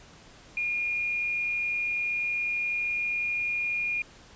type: tone with amplitude modulation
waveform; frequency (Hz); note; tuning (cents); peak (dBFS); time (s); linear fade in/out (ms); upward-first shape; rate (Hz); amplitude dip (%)
sine; 2424; D#7; -46; -25; 0.57-4.02; 2; sine; 257; 25
effects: pink hiss -52 dBFS RMS until 4.35 s + resampled to 16000 Hz